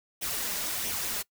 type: noise with flanger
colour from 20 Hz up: white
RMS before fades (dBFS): -32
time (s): 0.21-1.23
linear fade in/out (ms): 20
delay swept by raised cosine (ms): 0.33 to 5.03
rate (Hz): 1.5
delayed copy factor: +0.5
effects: noise-tail reverb RT60 0.1 s tail -22 dB re dry